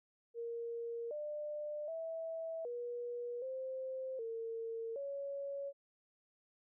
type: tone with pitch steps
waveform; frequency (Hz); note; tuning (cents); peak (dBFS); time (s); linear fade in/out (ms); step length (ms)
sine; 466.6 / 597 / 653 / 481.5 / 523 / 455 / 559; A#4 / D5 / E5 / B4 / C5 / A#4 / C#5; +2 / +28 / -17 / -44 / -1 / -42 / +14; -39; 0.34-5.73; 50; 770
effects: none